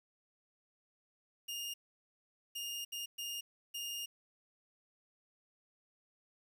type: tone bursts at uneven times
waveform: sawtooth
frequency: 2832 Hz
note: F7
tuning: 23 cents sharp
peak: -36 dBFS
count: 5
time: 1.48-1.74 / 2.55-2.85 / 2.92-3.06 / 3.18-3.41 / 3.74-4.06 s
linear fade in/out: 10 ms
effects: 11-bit